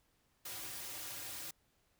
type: noise with comb filter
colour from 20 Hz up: white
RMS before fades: -45 dBFS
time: 0.45-1.51 s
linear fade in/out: 5 ms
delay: 4.6 ms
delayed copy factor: -0.95
effects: pink hiss -75 dBFS RMS until 1.99 s